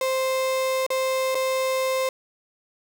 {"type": "tone with dropouts", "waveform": "35% pulse", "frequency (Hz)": 523.3, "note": "C5", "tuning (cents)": 0, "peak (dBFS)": -20, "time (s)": [0.01, 2.09], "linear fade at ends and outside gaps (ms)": 2, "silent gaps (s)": [[0.865, 0.903], [1.347, 1.352]], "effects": []}